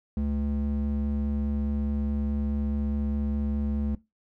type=ring-modulated tone; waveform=triangle; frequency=142.8 Hz; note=D3; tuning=48 cents flat; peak=-20 dBFS; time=0.17-3.95 s; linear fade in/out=2 ms; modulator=72.6 Hz; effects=noise-tail reverb RT60 0.2 s tail -18 dB re dry